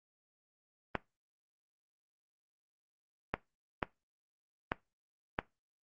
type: clicks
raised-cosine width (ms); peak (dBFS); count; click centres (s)
0.5; -15; 5; 0.953 / 3.34 / 3.828 / 4.719 / 5.389
effects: noise-tail reverb RT60 0.2 s tail -20 dB re dry + Opus 32 kbps